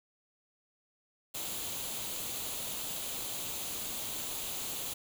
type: noise with comb filter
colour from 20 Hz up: white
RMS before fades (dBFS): -38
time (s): 1.34-4.94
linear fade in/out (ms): 10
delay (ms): 0.28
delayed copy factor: +0.5
effects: none